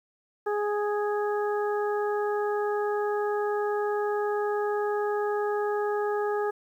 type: harmonic tone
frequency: 415.3 Hz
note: G#4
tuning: in tune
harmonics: 1 / 2 / 3 / 4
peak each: -26 / -32 / -36 / -38 dBFS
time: 0.46-6.51 s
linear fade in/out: 10 ms
effects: 10-bit